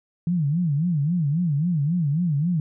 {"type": "tone with vibrato", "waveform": "sine", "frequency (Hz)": 158.8, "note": "D#3", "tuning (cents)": 36, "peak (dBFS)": -19, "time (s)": [0.27, 2.6], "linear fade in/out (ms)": 2, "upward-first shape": "sine", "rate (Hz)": 3.7, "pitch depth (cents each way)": 220, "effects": []}